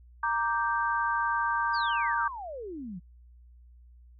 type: chord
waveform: sine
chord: G minor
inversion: first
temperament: equal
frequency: 932.3 / 1174.7 / 1568 Hz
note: Bb5 / D6 / G6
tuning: 0 / 0 / 0 cents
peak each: -29 / -30 / -30 dBFS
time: 0.23-2.28 s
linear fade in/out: 5 ms
type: exponential sweep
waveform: sine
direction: down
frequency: 4978 to 164.81 Hz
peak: -36 dBFS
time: 1.73-3 s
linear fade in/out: 20 ms
effects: added 60 Hz sine -51 dBFS peak until 4.19 s